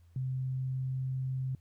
sine tone with pitch glide, 130 to 130.83 Hz, C3 to C3, -11 to 0 cents, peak -31 dBFS, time 0.16-1.55 s, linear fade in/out 2 ms, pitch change +11 cents, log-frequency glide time 0.27-1.01 s, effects added 85 Hz sine -57 dBFS peak until 1.6 s + pink hiss -75 dBFS RMS until 1.6 s

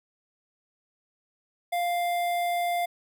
square tone with notch filter, 698.5 Hz, F5, in tune, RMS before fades -27 dBFS, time 1.72-2.86 s, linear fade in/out 10 ms, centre 5900 Hz, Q 1, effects none

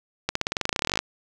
accelerating click train, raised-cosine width 0.2 ms, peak -6 dBFS, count 21, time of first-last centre 0.29-0.99 s, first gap 64 ms, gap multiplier 0.93, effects none

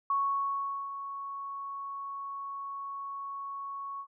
sine tone with ADSR envelope, 1108.7 Hz, C#6, in tune, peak -25 dBFS, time 0.1-4.07 s, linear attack 3 ms, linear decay 790 ms, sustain -11 dB, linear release 71 ms, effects none

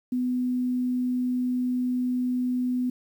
sine tone, 250 Hz, B3, 21 cents sharp, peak -23 dBFS, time 0.12-2.9 s, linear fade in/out 5 ms, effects 9-bit

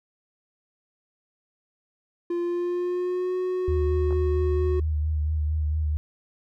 triangle tone with pitch glide, 346.6 to 367 Hz, F4 to F#4, -13 to -14 cents, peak -22 dBFS, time 2.3-4.8 s, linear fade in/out 5 ms, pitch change +99 cents, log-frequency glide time 2.41-3.36 s
sine tone with vibrato, 76.6 Hz, D#2, 27 cents flat, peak -22 dBFS, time 3.68-5.97 s, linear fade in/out 0 ms, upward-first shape sine, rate 4.4 Hz, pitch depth 36 cents each way
clicks, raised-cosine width 1 ms, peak -25 dBFS, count 2, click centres 4.108 / 4.126 s
effects none

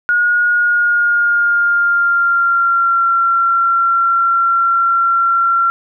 sine tone with pitch glide, 1441 to 1366.4 Hz, F#6 to F6, -46 to -38 cents, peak -10 dBFS, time 0.09-5.7 s, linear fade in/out 0 ms, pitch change -92 cents, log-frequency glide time 0.49-3.09 s, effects none

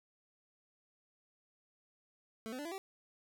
25% pulse tone with pitch steps, 222 / 255 / 292.9 / 336.5 / 386.5 Hz, A3 / C4 / D4 / E4 / G4, +16 / -44 / -5 / +36 / -24 cents, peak -37 dBFS, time 2.46-2.78 s, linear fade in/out 0 ms, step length 64 ms, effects none

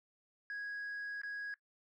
sine tone with dropouts, 1656 Hz, G#6, 5 cents flat, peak -37 dBFS, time 0.5-1.54 s, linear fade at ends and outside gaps 1 ms, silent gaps 1.216-1.234 s, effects noise-tail reverb RT60 0.1 s tail -20 dB re dry + tanh soft clip ceiling -38 dBFS

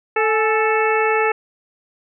harmonic tone with a mistuned harmonic, 440 Hz, A4, in tune, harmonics 1 / 2 / 3 / 4 / 5 / 6, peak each -18 / -21 / -23 / -24 / -25 / -26 dBFS, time 0.16-1.32 s, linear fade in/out 5 ms, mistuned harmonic 2, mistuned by -61 cents, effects none

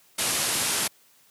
white low-pass noise, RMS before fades -26 dBFS, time 0.18-0.88 s, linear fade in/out 10 ms, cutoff 12000 Hz, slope 96 dB/octave, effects white hiss -59 dBFS RMS until 1.3 s + high-pass 100 Hz 12 dB/octave

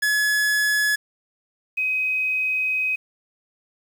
45% pulse / sine tone pair in turn, 1700 / 2524 Hz, G#6 / D#7, +40 / +24 cents, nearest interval perfect fifth, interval 684 cents, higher second, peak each -18 / -20 dBFS, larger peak first, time 0.02-0.96 / 1.77-2.96 s, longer second, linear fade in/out 10 ms, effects 8-bit

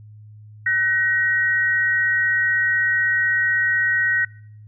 sine tone pair together, 1510 / 1890 Hz, F#6 / A#6, +35 / +23 cents, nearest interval major third, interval 388 cents, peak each -22 / -18 dBFS, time 0.66-4.25 s, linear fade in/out 5 ms, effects noise-tail reverb RT60 0.6 s tail -24 dB re dry + added 106 Hz sine -40 dBFS peak until 4.67 s

